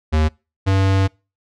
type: tone pair in turn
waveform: square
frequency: 77.78 / 96.54 Hz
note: D#2 / G2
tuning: 0 / -26 cents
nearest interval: major third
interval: 374 cents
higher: second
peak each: -14 dBFS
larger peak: neither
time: 0.12-0.29 / 0.66-1.08 s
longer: second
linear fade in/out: 20 ms
effects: noise-tail reverb RT60 0.3 s tail -26 dB re dry + low-pass 5000 Hz 12 dB/octave